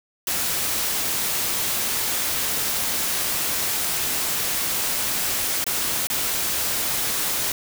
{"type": "noise with dropouts", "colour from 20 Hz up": "white", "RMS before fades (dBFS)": -24, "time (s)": [0.27, 7.52], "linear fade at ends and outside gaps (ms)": 2, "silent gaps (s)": [[5.642, 5.665], [6.071, 6.1]], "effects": []}